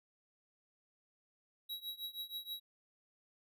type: tone with tremolo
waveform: square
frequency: 3869 Hz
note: B7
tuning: 36 cents flat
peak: -39 dBFS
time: 1.69-2.6 s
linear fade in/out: 10 ms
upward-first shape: triangle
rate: 6.3 Hz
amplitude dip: 95%
effects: none